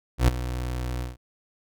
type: tone with ADSR envelope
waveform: 30% pulse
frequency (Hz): 61.74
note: B1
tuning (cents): 0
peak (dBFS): -11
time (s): 0.18-1.17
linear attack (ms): 99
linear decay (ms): 16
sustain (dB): -14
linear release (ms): 160
effects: none